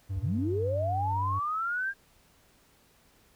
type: tone with vibrato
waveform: triangle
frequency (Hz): 96.4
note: G2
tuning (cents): -28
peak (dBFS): -28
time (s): 0.09-1.4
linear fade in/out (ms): 20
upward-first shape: square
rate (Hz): 16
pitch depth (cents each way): 22
type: linear sweep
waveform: sine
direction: up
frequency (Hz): 41.2 to 1622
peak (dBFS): -28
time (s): 0.15-1.94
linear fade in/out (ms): 50
effects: pink hiss -63 dBFS RMS until 3.35 s